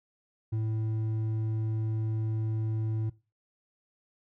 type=tone with hard clipping; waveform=sine; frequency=110 Hz; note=A2; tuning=in tune; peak=-29 dBFS; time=0.52-3.1 s; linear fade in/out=10 ms; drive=5 dB; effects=noise-tail reverb RT60 0.3 s tail -20 dB re dry